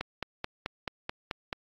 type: click train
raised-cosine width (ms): 0.3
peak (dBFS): -16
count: 8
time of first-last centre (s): 0.01-1.528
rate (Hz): 4.61
effects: AAC 64 kbps